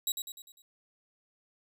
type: tone with echo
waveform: 15% pulse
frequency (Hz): 3847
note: B7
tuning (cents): -46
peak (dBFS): -21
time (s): 0.07-0.12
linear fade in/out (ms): 2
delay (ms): 100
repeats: 5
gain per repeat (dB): -6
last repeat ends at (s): 0.62
effects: none